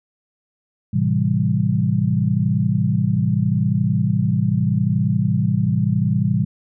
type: chord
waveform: sine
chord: A minor seventh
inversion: none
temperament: equal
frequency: 110 / 130.81 / 164.81 / 196 Hz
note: A2 / C3 / E3 / G3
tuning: 0 / 0 / 0 / 0 cents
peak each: -21 dBFS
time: 0.93-6.45 s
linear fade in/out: 10 ms
effects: none